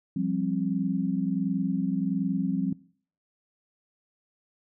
sine chord, F suspended second, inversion none, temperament equal with one note detuned, 174.61 / 196 / 265.4 Hz, F3 / G3 / C4, 0 / 0 / +25 cents, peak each -29 dBFS, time 0.16-2.73 s, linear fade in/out 5 ms, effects noise-tail reverb RT60 0.5 s tail -20 dB re dry

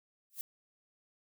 violet noise with exponential growth, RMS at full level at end -35 dBFS, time 0.3-0.41 s, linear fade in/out 0 ms, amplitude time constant 22 ms, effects none

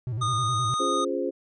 triangle tone with vibrato, 116.54 Hz, A#2, in tune, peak -25 dBFS, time 0.07-0.74 s, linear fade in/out 0 ms, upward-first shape square, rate 9.6 Hz, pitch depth 130 cents each way
square tone with pitch glide, 1229 to 1237.5 Hz, D#6 to D#6, -22 to -10 cents, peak -25 dBFS, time 0.21-1.05 s, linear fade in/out 10 ms, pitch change +12 cents, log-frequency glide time 0.39-0.52 s
sine chord, Db major seventh, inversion none, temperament equal, 277.2 / 349.2 / 415.3 / 523.3 Hz, Db4 / F4 / Ab4 / C5, 0 / 0 / 0 / 0 cents, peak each -31 / -30 / -31 / -30 dBFS, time 0.79-1.31 s, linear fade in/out 20 ms
effects resampled to 22050 Hz

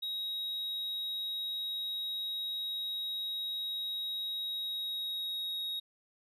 triangle tone with pitch glide, 3801 to 3773 Hz, A#7 to A#7, +33 to +20 cents, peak -33 dBFS, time 0.02-5.8 s, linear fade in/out 10 ms, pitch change -13 cents, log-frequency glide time 4.45-5.68 s, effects none

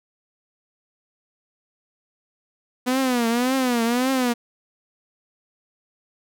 sawtooth tone with vibrato, 246.9 Hz, B3, in tune, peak -15 dBFS, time 2.86-4.34 s, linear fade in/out 20 ms, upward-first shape triangle, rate 1.8 Hz, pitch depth 150 cents each way, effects none

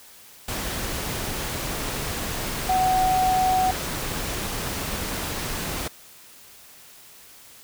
sine tone in noise, 746 Hz, F#5, 14 cents sharp, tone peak -18 dBFS, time 2.69-3.71 s, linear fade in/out 5 ms, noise pink, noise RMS -29 dBFS, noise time 0.48-5.88 s, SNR +8 dB, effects white hiss -48 dBFS RMS until 7.63 s

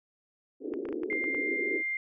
white band-pass noise, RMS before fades -35 dBFS, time 0.6-1.83 s, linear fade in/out 50 ms, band 280 to 440 Hz, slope 48 dB/octave
clicks, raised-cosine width 0.5 ms, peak -29 dBFS, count 8, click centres 0.738 / 0.854 / 0.888 / 0.927 / 1.034 / 1.128 / 1.241 / 1.347 s
sine tone, 2100 Hz, C7, 6 cents sharp, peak -29 dBFS, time 1.1-1.97 s, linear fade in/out 2 ms
effects none

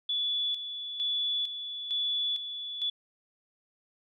sine tone with tremolo, 3437 Hz, A7, 41 cents flat, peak -27 dBFS, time 0.09-2.9 s, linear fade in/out 5 ms, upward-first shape square, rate 1.1 Hz, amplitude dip 60%, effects none

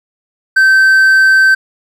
triangle tone, 1549 Hz, G6, 21 cents flat, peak -3 dBFS, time 0.56-1.55 s, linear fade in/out 10 ms, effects none

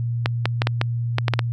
clicks, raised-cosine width 0.3 ms, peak -3 dBFS, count 9, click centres 0.259 / 0.456 / 0.619 / 0.671 / 0.814 / 1.184 / 1.282 / 1.337 / 1.392 s, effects added 118 Hz sine -21 dBFS peak until 1.52 s

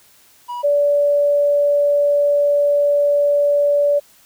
triangle / sine tone pair in turn, 971 / 577.4 Hz, B5 / D5, -30 / -30 cents, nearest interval major sixth, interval 900 cents, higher first, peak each -22 / -12 dBFS, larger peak second, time 0.48-0.63 / 0.63-4 s, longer second, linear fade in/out 20 ms, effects white hiss -51 dBFS RMS until 4.25 s

